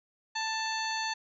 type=harmonic tone; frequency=884 Hz; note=A5; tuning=8 cents sharp; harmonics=1 / 2 / 3 / 4 / 5 / 7 / 8; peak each=-34 / -36 / -40 / -42 / -37 / -43 / -51 dBFS; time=0.35-1.14 s; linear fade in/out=10 ms; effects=none